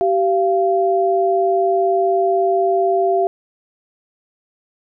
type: tone pair together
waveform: sine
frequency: 386.3 / 689.5 Hz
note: G4 / F5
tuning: -25 / -22 cents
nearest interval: minor seventh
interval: 1003 cents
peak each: -16 dBFS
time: 0.01-3.27 s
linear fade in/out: 0 ms
effects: none